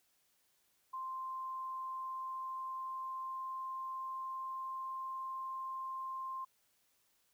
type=tone with pitch glide; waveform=sine; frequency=1046.5 to 1053.2 Hz; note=C6 to C6; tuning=0 to +11 cents; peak=-39 dBFS; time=0.93-6.45 s; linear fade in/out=10 ms; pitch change=+11 cents; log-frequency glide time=1.8-5.15 s; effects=white hiss -75 dBFS RMS until 7.33 s